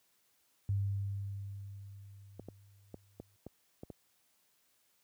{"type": "tone with exponential decay", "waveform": "sine", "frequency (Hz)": 99.4, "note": "G2", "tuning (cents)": 25, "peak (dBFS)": -28, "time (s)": [0.69, 3.36], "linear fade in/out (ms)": 0, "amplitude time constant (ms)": 580}
{"type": "clicks", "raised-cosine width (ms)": 2, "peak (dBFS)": -31, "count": 7, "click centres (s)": [2.396, 2.486, 2.943, 3.2, 3.466, 3.834, 3.902]}
{"effects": ["white hiss -73 dBFS RMS until 5.03 s", "high-pass 60 Hz 12 dB/octave"]}